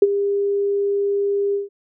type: tone with ADSR envelope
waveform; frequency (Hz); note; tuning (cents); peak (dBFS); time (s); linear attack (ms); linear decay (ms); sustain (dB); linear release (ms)
sine; 401.9; G4; +43; -5; 0.02-1.69; 4; 35; -12; 150
effects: none